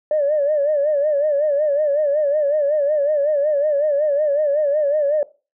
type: tone with vibrato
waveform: sine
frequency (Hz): 587.3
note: D5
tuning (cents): 0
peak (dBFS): -14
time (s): 0.11-5.23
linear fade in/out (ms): 2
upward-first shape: sine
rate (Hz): 5.4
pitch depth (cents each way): 92
effects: noise-tail reverb RT60 0.3 s tail -18 dB re dry + tanh soft clip ceiling -10 dBFS